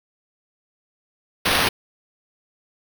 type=noise with sample-and-hold; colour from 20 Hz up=white; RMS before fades=-19 dBFS; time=1.45-1.69 s; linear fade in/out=10 ms; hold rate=7350 Hz; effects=none